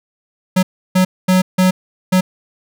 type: tone bursts at uneven times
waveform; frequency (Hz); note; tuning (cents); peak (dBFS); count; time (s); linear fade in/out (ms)
square; 185; F#3; 0; -10; 5; 0.56-0.63 / 0.95-1.05 / 1.28-1.42 / 1.58-1.71 / 2.12-2.21; 10
effects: none